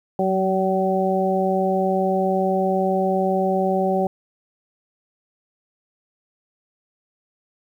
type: harmonic tone with a mistuned harmonic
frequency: 190 Hz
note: F#3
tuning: 46 cents sharp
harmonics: 1 / 2 / 3 / 4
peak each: -23 / -23 / -23 / -23 dBFS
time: 0.19-4.07 s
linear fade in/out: 2 ms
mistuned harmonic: 1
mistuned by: -21 cents
effects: 9-bit